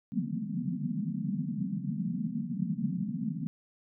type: band-pass noise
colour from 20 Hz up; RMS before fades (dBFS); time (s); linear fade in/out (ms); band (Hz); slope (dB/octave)
white; -33; 0.12-3.47; 0; 140 to 250; 96
effects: none